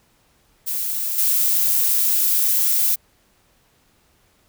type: noise with level steps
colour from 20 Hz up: violet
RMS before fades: -24 / -18 dBFS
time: 0.66-2.96 s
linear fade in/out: 20 ms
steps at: 1.18 s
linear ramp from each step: 5 ms
effects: pink hiss -60 dBFS RMS until 4.48 s